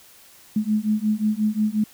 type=beating tone pair; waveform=sine; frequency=210.9 / 216.5 Hz; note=G#3 / A3; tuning=+27 / -28 cents; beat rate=5.6 Hz; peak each=-22 / -22 dBFS; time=0.56-1.84 s; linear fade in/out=5 ms; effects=white hiss -50 dBFS RMS until 1.93 s